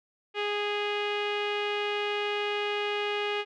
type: tone with low-pass filter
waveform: sawtooth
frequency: 413.3 Hz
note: G#4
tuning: 8 cents flat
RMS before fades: -30 dBFS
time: 0.34-3.45 s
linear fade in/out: 50 ms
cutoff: 2800 Hz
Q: 3.4
effects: none

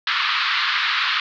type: band-pass noise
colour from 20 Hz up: pink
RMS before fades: -21 dBFS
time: 0.07-1.2 s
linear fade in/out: 2 ms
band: 1100 to 4400 Hz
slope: 48 dB/octave
effects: none

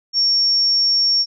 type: tone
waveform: sine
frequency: 5500 Hz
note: F8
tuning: 27 cents flat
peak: -13 dBFS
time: 0.13-1.26 s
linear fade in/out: 50 ms
effects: none

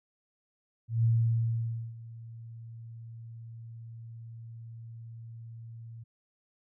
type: tone with ADSR envelope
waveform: sine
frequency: 114.7 Hz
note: A#2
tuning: 28 cents flat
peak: -21 dBFS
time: 0.88-6.04 s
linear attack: 160 ms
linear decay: 900 ms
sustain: -21 dB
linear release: 13 ms
effects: none

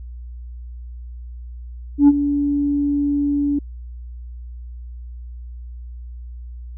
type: tone with ADSR envelope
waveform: sine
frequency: 287 Hz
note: D4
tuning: 40 cents flat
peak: -3 dBFS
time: 1.98-3.59 s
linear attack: 100 ms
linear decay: 39 ms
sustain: -13 dB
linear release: 6 ms
effects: tanh soft clip ceiling -5 dBFS + added 60 Hz sine -31 dBFS peak until 6.77 s

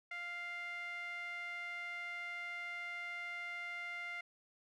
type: tone with band-pass filter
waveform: sawtooth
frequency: 698.5 Hz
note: F5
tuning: in tune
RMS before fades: -44 dBFS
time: 0.11-4.21 s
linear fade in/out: 5 ms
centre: 1900 Hz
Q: 9.7
effects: none

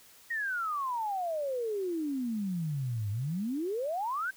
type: exponential two-way sweep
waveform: sine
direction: down then up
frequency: 1900 to 99.2 to 1601 Hz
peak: -30 dBFS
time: 0.3-4.31 s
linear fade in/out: 10 ms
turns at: 3.1 s
effects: white hiss -57 dBFS RMS until 4.36 s

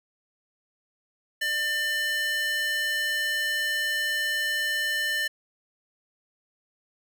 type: tone with high-pass filter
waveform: square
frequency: 598 Hz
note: D5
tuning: 31 cents sharp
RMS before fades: -27 dBFS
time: 1.41-5.28 s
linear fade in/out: 10 ms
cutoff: 2100 Hz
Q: 4.4
effects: none

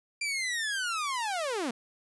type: linear sweep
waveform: sawtooth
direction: down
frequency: 2382 to 217 Hz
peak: -26 dBFS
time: 0.21-1.71 s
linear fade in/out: 5 ms
effects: resampled to 24000 Hz

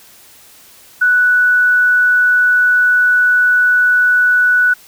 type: tone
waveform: sine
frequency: 1480 Hz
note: F#6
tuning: in tune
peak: -8 dBFS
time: 1.01-4.74 s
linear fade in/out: 10 ms
effects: white hiss -43 dBFS RMS until 4.87 s

